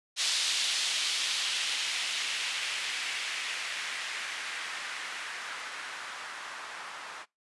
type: noise with low-pass filter sweep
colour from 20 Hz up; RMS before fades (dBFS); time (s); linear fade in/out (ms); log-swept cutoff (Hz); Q
violet; -34; 0.16-7.26; 50; 3900 to 1200; 1.4
effects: noise-tail reverb RT60 0.2 s tail -24 dB re dry + resampled to 24000 Hz